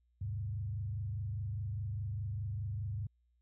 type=tone with frequency modulation; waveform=sine; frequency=102.1 Hz; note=G#2; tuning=29 cents flat; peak=-35 dBFS; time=0.21-3.07 s; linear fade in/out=5 ms; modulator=24.9 Hz; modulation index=0.82; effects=added 60 Hz sine -70 dBFS peak until 3.41 s